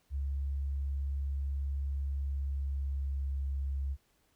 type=tone with pitch glide; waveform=sine; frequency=69.3 to 68.54 Hz; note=C#2 to C#2; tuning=0 to -19 cents; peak=-31 dBFS; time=0.1-3.97 s; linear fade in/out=50 ms; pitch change=-19 cents; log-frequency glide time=2.15-3.28 s; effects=pink hiss -72 dBFS RMS until 4.35 s